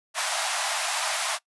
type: high-pass noise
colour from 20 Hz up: pink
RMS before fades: -27 dBFS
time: 0.14-1.39 s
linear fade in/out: 50 ms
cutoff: 620 Hz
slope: 96 dB/octave
effects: noise-tail reverb RT60 0.1 s tail -21 dB re dry + resampled to 24000 Hz